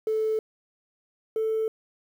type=tone pair in turn; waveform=triangle; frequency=437.2 / 441 Hz; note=A4 / A4; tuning=-11 / +4 cents; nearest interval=unison; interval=15 cents; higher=second; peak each=-19 / -20 dBFS; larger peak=first; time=0.07-0.39 / 1.36-1.68 s; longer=neither; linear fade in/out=2 ms; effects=tanh soft clip ceiling -20 dBFS + 9-bit